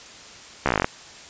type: slowing click train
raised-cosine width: 0.5 ms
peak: -4 dBFS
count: 11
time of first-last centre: 0.66-0.845 s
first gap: 14 ms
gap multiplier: 1.06
effects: white hiss -43 dBFS RMS until 1.29 s + resampled to 16000 Hz